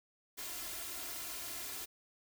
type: noise with comb filter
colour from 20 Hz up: white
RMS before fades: -43 dBFS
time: 0.37-1.86 s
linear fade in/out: 20 ms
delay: 2.9 ms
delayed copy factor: +0.7
effects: none